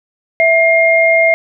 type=tone pair together; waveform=sine; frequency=659.3 / 2124 Hz; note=E5 / C7; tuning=0 / +25 cents; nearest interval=octave + minor sixth; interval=2025 cents; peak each=-10 dBFS; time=0.4-1.34 s; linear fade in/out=0 ms; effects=none